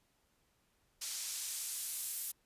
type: noise with band-pass filter sweep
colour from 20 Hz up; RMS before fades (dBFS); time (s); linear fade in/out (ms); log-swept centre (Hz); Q
white; -41; 1.01-2.32; 10; 5800 to 12000; 0.9
effects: pink hiss -75 dBFS RMS until 2.45 s + resampled to 32000 Hz